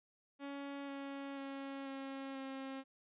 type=tone with pitch steps; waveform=sawtooth; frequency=280.2 / 277.1 / 274.1 / 271.1 / 268.2 Hz; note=C#4 / C#4 / C#4 / C#4 / C4; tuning=+19 / -1 / -19 / -38 / +43 cents; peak=-39 dBFS; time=0.39-2.84 s; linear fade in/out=50 ms; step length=490 ms; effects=resampled to 8000 Hz

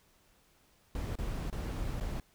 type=noise with dropouts; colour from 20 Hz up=brown; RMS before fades=-36 dBFS; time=0.95-2.2 s; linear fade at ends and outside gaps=2 ms; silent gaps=1.155-1.186 / 1.501-1.526 / 2.001-2.008 s; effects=pink hiss -67 dBFS RMS until 2.34 s

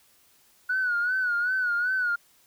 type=tone with vibrato; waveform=sine; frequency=1467 Hz; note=F#6; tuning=15 cents flat; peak=-22 dBFS; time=0.69-2.16 s; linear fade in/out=10 ms; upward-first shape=sine; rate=2.6 Hz; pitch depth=77 cents each way; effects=tanh soft clip ceiling -18 dBFS + white hiss -61 dBFS RMS until 2.46 s

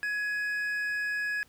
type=tone pair together; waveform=triangle; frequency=1678 / 2514 Hz; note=G#6 / D#7; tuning=+17 / +17 cents; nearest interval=perfect fifth; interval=700 cents; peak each=-27 / -39 dBFS; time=0.03-1.43 s; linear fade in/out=0 ms; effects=pink hiss -62 dBFS RMS until 1.48 s

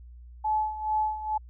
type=tone with tremolo; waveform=sine; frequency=860 Hz; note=A5; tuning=40 cents flat; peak=-22 dBFS; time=0.44-1.38 s; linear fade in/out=10 ms; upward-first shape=sine; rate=2.3 Hz; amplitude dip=75%; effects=added 60 Hz sine -44 dBFS peak until 1.49 s

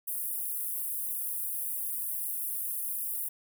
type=high-pass noise; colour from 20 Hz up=pink; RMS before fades=-34 dBFS; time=0.07-3.29 s; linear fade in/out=10 ms; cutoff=10000 Hz; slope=48 dB/octave; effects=none

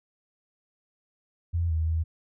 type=tone with pitch steps; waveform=sine; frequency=84.9 / 80.1 / 81 Hz; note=F2 / E2 / E2; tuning=-48 / -49 / -30 cents; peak=-23 dBFS; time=1.53-2.04 s; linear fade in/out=20 ms; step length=170 ms; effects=none

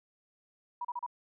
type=tone bursts; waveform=sine; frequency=968 Hz; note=B5; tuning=35 cents flat; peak=-33 dBFS; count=4; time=0.81-1.064 s; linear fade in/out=5 ms; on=38 ms; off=34 ms; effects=none

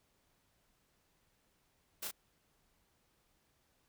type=noise with echo; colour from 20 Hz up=white; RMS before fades=-41 dBFS; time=2.02-2.08 s; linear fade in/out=10 ms; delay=34 ms; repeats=1; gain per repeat=-3 dB; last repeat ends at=2.114 s; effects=pink hiss -75 dBFS RMS until 3.88 s

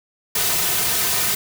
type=noise with comb filter; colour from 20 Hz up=white; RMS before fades=-20 dBFS; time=0.35-1.35 s; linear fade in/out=5 ms; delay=3.6 ms; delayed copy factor=-0.65; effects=none

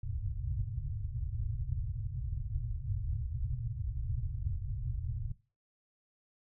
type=low-pass noise; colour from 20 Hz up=white; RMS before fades=-36 dBFS; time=0.03-5.32 s; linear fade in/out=5 ms; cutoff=130 Hz; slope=96 dB/octave; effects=noise-tail reverb RT60 0.3 s tail -17 dB re dry

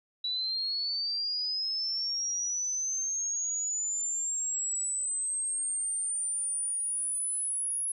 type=linear sweep; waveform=sine; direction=up; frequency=3919 to 10548 Hz; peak=-29 dBFS; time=0.24-7.92 s; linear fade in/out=5 ms; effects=none

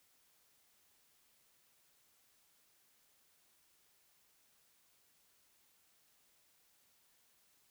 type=silence; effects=white hiss -72 dBFS RMS until 7.7 s

